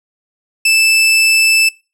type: tone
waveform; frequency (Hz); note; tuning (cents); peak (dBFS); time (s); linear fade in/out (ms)
sawtooth; 2637; E7; 0; -5; 0.65-1.69; 5
effects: noise-tail reverb RT60 0.3 s tail -23 dB re dry + low-pass 12000 Hz 12 dB/octave